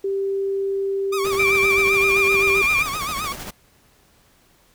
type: tone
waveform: sine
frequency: 392 Hz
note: G4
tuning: in tune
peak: -20 dBFS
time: 0.04-2.62 s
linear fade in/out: 5 ms
type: tone with vibrato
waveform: sawtooth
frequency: 1174.7 Hz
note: D6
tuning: in tune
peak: -21 dBFS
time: 1.12-3.33 s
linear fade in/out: 10 ms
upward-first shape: sine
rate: 7.7 Hz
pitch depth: 130 cents each way
type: noise with tremolo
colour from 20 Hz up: pink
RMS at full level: -32 dBFS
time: 1.24-3.51 s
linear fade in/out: 10 ms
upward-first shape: square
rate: 13 Hz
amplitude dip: 40%
type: tone with pitch glide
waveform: sine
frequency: 2349 to 2390 Hz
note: D7 to D7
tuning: 0 to +30 cents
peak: -16 dBFS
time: 1.39-2.83 s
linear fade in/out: 5 ms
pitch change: +30 cents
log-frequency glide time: 1.84-2.06 s
effects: pink hiss -57 dBFS RMS until 4.74 s

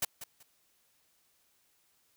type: noise with echo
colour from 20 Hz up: white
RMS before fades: -30 dBFS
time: 0.02-0.05 s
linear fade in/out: 5 ms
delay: 190 ms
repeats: 2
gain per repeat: -13 dB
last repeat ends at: 0.43 s
effects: white hiss -71 dBFS RMS until 2.16 s

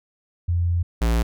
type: tone pair in turn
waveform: sine / square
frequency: 86.5 / 57.2 Hz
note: F2 / A#1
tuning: -16 / -32 cents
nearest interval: perfect fifth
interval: 716 cents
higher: first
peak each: -18 dBFS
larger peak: neither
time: 0.48-0.83 / 1.01-1.23 s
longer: first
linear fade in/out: 10 ms
effects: none

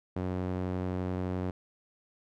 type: tone with band-pass filter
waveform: sawtooth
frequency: 91.6 Hz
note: F#2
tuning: 17 cents flat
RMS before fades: -33 dBFS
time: 0.16-1.51 s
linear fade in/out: 5 ms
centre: 320 Hz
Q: 0.56
effects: none

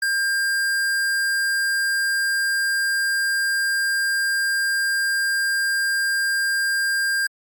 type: tone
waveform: square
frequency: 1600 Hz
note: G6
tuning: 35 cents sharp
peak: -20 dBFS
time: 0.02-7.27 s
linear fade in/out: 5 ms
effects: Opus 48 kbps

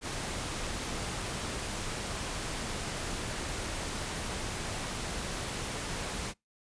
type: noise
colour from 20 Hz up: pink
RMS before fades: -36 dBFS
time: 0.01-6.34 s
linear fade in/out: 50 ms
effects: noise-tail reverb RT60 0.2 s tail -26 dB re dry + resampled to 22050 Hz

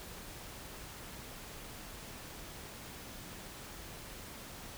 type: silence
effects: pink hiss -48 dBFS RMS until 4.77 s

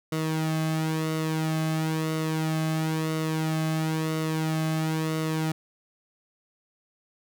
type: tone with flanger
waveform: sawtooth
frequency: 158.4 Hz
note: D#3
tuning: 31 cents sharp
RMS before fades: -27 dBFS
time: 0.12-5.52 s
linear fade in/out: 5 ms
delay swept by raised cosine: 1.2 to 2.17 ms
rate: 0.99 Hz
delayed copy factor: -0.6
effects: none

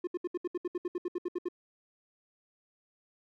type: tone bursts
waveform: triangle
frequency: 354.9 Hz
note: F4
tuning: 28 cents sharp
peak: -28 dBFS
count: 15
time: 0.04-1.486 s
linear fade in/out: 5 ms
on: 32 ms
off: 69 ms
effects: none

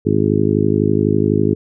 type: harmonic tone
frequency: 52 Hz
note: G#1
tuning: 3 cents sharp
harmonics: 2 / 3 / 4 / 5 / 6 / 7 / 8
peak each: -20 / -20 / -20 / -20 / -20 / -20 / -20 dBFS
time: 0.05-1.55 s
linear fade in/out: 20 ms
effects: none

